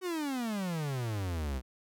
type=exponential sweep; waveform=45% pulse; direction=down; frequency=380 to 61.74 Hz; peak=-32 dBFS; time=0.01-1.62 s; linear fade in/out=50 ms; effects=none